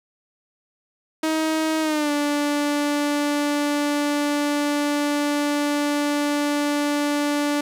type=tone with pitch glide; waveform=sawtooth; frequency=316.1 to 291.5 Hz; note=D#4 to D4; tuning=+27 to -13 cents; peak=-16 dBFS; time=1.23-7.61 s; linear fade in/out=5 ms; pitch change=-140 cents; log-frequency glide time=1.81-2.11 s; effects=low-pass 12000 Hz 12 dB/octave + 9-bit